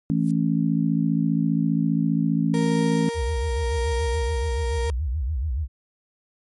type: harmonic tone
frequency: 55 Hz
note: A1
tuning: in tune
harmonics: 3 / 4 / 5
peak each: -22 / -23 / -24 dBFS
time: 0.1-3.09 s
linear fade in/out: 0 ms
type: noise with exponential growth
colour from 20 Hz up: violet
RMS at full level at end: -37 dBFS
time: 0.15-0.31 s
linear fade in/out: 1 ms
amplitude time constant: 34 ms
type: tone with tremolo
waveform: 35% pulse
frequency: 466.2 Hz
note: A#4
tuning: in tune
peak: -23 dBFS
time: 2.54-4.9 s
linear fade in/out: 0 ms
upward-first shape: sine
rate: 0.88 Hz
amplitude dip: 35%
type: tone with vibrato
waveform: sine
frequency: 69.3 Hz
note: C#2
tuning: in tune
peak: -22 dBFS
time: 3.14-5.68 s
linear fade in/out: 50 ms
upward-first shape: sine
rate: 7 Hz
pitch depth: 280 cents each way
effects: MP3 48 kbps